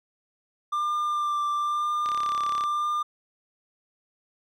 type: tone with vibrato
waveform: triangle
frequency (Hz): 1190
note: D6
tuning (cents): +22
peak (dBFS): -22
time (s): 0.72-3.03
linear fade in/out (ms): 10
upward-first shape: sine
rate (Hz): 1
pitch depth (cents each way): 17
type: click train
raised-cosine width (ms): 0.2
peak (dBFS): -20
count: 21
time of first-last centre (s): 2.06-2.638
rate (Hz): 34.6
effects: none